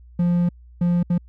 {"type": "tone bursts at uneven times", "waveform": "triangle", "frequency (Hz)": 174.61, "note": "F3", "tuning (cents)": 0, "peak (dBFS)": -14, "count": 3, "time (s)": [[0.19, 0.49], [0.81, 1.03], [1.1, 1.18]], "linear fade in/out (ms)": 5, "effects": ["added 60 Hz sine -43 dBFS peak until 1.28 s"]}